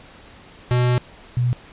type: tone pair in turn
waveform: square / sine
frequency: 123.47 / 122.55 Hz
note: B2 / B2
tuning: 0 / -13 cents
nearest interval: unison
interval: 13 cents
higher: first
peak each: -16 dBFS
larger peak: neither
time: 0.71-0.98 / 1.37-1.53 s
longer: first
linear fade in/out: 0 ms
effects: pink hiss -45 dBFS RMS until 1.72 s + resampled to 8000 Hz